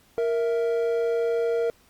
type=tone pair together; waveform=triangle; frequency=466.2 / 659.3 Hz; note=A#4 / E5; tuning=0 / 0 cents; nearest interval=tritone; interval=600 cents; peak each=-20 / -29 dBFS; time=0.18-1.7 s; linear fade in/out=0 ms; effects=pink hiss -59 dBFS RMS until 1.89 s + Opus 48 kbps